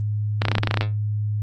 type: clicks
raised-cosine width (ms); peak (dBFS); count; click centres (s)
0.3; -4; 12; 0.419 / 0.453 / 0.484 / 0.516 / 0.553 / 0.583 / 0.634 / 0.673 / 0.711 / 0.742 / 0.773 / 0.81
effects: added 105 Hz sine -21 dBFS peak until 1.42 s + Opus 32 kbps